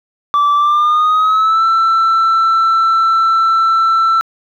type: tone with pitch glide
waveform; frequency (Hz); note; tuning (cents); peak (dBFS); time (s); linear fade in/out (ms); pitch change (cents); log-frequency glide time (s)
sine; 1162 to 1334.8; D6 to E6; -19 to +21; -6; 0.34-4.21; 0; +240; 0.55-1.65
effects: tanh soft clip ceiling -8 dBFS + 8-bit